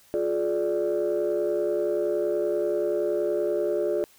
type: chord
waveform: sine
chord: D diminished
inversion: first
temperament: just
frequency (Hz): 352.4 / 422.9 / 587.3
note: F4 / Ab4 / D5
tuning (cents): +16 / +31 / 0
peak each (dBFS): -26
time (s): 0.14-4.04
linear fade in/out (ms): 0
effects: tanh soft clip ceiling -17 dBFS + white hiss -57 dBFS RMS until 4.18 s